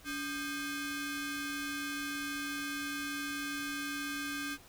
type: ring-modulated tone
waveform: sawtooth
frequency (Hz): 932.3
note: A#5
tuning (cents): 0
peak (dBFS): -29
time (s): 0.04-4.58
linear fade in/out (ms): 50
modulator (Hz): 647
effects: pink hiss -57 dBFS RMS until 4.68 s